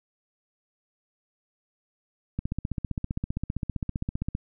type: click train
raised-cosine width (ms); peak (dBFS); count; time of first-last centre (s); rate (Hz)
5; -16; 31; 2.39-4.351; 15.3
effects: none